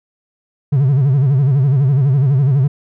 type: tone with vibrato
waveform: triangle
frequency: 136.1 Hz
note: C#3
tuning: 31 cents flat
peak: -7 dBFS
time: 0.72-2.68 s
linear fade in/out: 10 ms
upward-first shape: sine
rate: 12 Hz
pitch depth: 140 cents each way
effects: tanh soft clip ceiling -3 dBFS